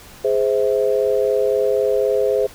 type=chord; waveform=sine; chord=Ab augmented; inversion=none; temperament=just; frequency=415.3 / 519.1 / 648.9 Hz; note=Ab4 / C5 / E5; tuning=0 / -14 / -27 cents; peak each=-18 / -18 / -24 dBFS; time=0.24-2.47 s; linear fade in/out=10 ms; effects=pink hiss -42 dBFS RMS until 2.54 s